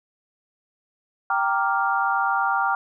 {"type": "chord", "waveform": "sine", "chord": "G minor seventh", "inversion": "none", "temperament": "equal", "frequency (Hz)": [784, 932.3, 1174.7, 1396.9], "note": ["G5", "Bb5", "D6", "F6"], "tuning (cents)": [0, 0, 0, 0], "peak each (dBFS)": [-24, -26, -26, -24], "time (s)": [1.3, 2.75], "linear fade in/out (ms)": 2, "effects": []}